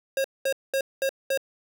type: tone bursts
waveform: square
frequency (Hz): 540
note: C#5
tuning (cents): -45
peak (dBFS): -23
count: 5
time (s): 0.17-1.375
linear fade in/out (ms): 2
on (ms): 73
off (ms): 210
effects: none